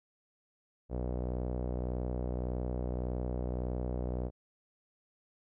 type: tone with low-pass filter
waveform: sawtooth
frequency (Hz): 61.74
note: B1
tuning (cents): 0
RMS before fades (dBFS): -35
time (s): 0.89-4.31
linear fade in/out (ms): 50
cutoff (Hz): 570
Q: 1.9
effects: none